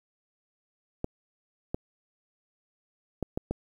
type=clicks; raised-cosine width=2 ms; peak=-16 dBFS; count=5; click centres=1.044 / 1.745 / 3.227 / 3.375 / 3.51 s; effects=9-bit